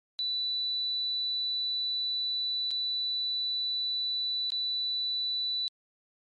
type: tone with dropouts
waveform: sine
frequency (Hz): 3970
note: B7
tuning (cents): +8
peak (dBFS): -28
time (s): 0.19-5.68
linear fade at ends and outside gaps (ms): 0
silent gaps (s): 2.707-2.713 / 4.503-4.52
effects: MP3 48 kbps